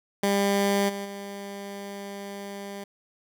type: tone with level steps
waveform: 15% pulse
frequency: 199.8 Hz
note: G3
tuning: 33 cents sharp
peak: -15 / -25 / -29 dBFS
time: 0.23-2.84 s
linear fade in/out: 5 ms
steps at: 0.88 / 1.04 s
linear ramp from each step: 20 ms
effects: none